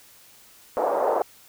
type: band-pass noise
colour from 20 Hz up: pink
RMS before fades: -23 dBFS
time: 0.77-1.22 s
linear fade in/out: 0 ms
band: 490 to 870 Hz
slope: 24 dB/octave
effects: white hiss -52 dBFS RMS until 1.48 s